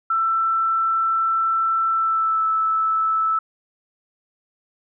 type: tone with pitch glide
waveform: sine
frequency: 1334 to 1311.8 Hz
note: E6 to E6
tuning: +20 to -9 cents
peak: -17 dBFS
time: 0.1-3.39 s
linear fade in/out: 5 ms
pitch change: -29 cents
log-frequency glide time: 1.91-2.47 s
effects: none

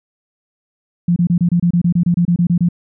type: tone bursts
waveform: sine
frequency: 173.5 Hz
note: F3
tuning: 11 cents flat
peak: -10 dBFS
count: 15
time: 1.08-2.688 s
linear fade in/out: 5 ms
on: 82 ms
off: 27 ms
effects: none

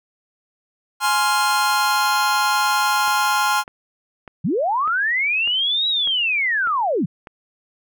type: chord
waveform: 45% pulse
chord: F minor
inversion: first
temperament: just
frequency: 838.1 / 1047.7 / 1396.9 Hz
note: Ab5 / C6 / F6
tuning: +16 / +2 / 0 cents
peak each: -21 dBFS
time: 1-3.64 s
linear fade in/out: 50 ms
type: click train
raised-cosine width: 0.5 ms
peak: -22 dBFS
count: 8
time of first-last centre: 3.08-7.272 s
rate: 1.67 Hz
type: linear two-way sweep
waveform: sine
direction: up then down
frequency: 128.4 to 3901 to 128.4 Hz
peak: -17 dBFS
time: 4.44-7.06 s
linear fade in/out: 10 ms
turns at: 5.88 s
effects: none

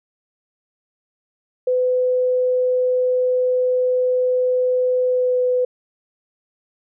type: tone with pitch glide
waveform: sine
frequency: 504 to 500.5 Hz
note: B4 to B4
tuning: +35 to +23 cents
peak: -15 dBFS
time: 1.67-5.65 s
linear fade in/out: 5 ms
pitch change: -12 cents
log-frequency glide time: 5.07-5.4 s
effects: none

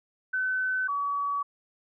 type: tone pair in turn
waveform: sine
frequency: 1517 / 1136.5 Hz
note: F#6 / C#6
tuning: +43 / +43 cents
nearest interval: perfect fourth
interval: 500 cents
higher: first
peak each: -25 / -26 dBFS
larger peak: first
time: 0.33-0.88 / 0.88-1.43 s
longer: neither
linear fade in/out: 10 ms
effects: none

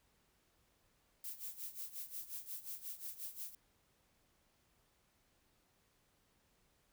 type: noise with tremolo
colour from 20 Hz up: violet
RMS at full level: -44 dBFS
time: 1.24-3.55 s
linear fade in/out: 2 ms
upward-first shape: sine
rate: 5.6 Hz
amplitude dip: 80%
effects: pink hiss -75 dBFS RMS until 6.92 s

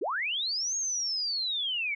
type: linear two-way sweep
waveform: sine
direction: up then down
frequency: 277 to 6600 to 2168 Hz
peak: -28 dBFS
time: 0.01-1.95 s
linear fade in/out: 10 ms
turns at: 0.76 s
effects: none

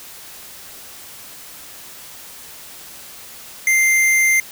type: tone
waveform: square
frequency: 2092 Hz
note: C7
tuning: 1 cent flat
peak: -13 dBFS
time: 3.67-4.4 s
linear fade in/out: 2 ms
effects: white hiss -38 dBFS RMS until 4.51 s

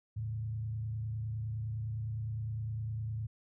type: tone with frequency modulation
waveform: sine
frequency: 110 Hz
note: A2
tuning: in tune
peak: -34 dBFS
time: 0.16-3.27 s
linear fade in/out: 10 ms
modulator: 29.8 Hz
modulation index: 0.54
effects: none

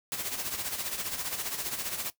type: noise with tremolo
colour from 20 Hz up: white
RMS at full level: -32 dBFS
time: 0.12-2.1 s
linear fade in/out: 0 ms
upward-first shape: sine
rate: 15 Hz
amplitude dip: 60%
effects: noise-tail reverb RT60 0.1 s tail -17 dB re dry

